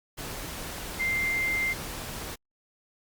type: tone in noise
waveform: sine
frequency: 2093 Hz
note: C7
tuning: in tune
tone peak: -25 dBFS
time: 0.99-1.74 s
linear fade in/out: 20 ms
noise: pink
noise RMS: -37 dBFS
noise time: 0.17-2.36 s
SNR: +9 dB
effects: Opus 48 kbps